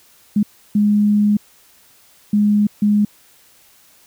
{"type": "tone bursts at uneven times", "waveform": "sine", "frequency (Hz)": 207.7, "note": "G#3", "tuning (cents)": 0, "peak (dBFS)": -11, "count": 4, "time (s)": [[0.36, 0.43], [0.75, 1.37], [2.33, 2.67], [2.82, 3.05]], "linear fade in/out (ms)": 5, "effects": ["white hiss -51 dBFS RMS until 4.06 s"]}